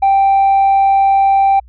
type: tone with tanh clipping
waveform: triangle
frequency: 784 Hz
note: G5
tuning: in tune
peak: -8 dBFS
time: 0.02-1.6 s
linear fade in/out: 10 ms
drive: 6 dB
effects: added 60 Hz sine -38 dBFS peak until 1.68 s